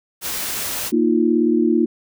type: noise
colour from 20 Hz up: white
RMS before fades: -25 dBFS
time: 0.21-0.92 s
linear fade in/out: 50 ms
type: chord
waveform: sine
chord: Bb suspended fourth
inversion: none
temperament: equal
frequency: 233.1 / 311.1 / 349.2 Hz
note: Bb3 / Eb4 / F4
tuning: 0 / 0 / 0 cents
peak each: -18 dBFS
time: 0.92-1.86 s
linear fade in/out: 10 ms
effects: none